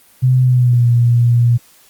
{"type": "tone with pitch glide", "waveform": "sine", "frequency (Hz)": [128, 119.43], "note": ["C3", "A#2"], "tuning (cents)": [-38, 42], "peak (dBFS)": -8, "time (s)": [0.22, 1.58], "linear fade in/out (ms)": 20, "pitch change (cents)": -120, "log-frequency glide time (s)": [0.41, 0.87], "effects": ["white hiss -48 dBFS RMS until 1.89 s", "Opus 24 kbps"]}